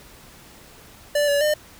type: tone with pitch steps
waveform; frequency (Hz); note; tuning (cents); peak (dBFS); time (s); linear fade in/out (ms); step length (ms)
square; 585 / 572 / 604; D5 / D5 / D5; -7 / -46 / +48; -18; 1.15-1.54; 5; 130
effects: pink hiss -47 dBFS RMS until 1.79 s